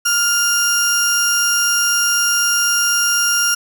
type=tone pair together; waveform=30% pulse; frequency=1404 / 5616 Hz; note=F6 / F8; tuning=+9 / +9 cents; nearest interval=2 octaves; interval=2400 cents; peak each=-14 dBFS; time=0.05-3.55 s; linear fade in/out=10 ms; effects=none